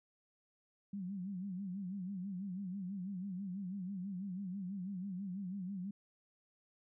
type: tone with vibrato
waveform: sine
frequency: 190 Hz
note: F#3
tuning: 46 cents sharp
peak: -39 dBFS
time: 0.93-5.91 s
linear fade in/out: 5 ms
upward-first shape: sine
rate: 6.1 Hz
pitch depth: 120 cents each way
effects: none